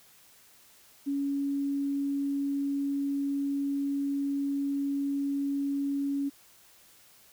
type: tone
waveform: sine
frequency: 280 Hz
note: C#4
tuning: 18 cents sharp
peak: -27 dBFS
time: 1.06-6.3 s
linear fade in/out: 20 ms
effects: white hiss -58 dBFS RMS until 7.32 s